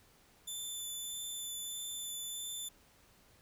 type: tone with vibrato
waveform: 15% pulse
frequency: 3520 Hz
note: A7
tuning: in tune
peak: -33 dBFS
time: 0.47-2.69 s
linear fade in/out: 10 ms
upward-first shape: sine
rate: 1.6 Hz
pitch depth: 9 cents each way
effects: pink hiss -65 dBFS RMS until 3.41 s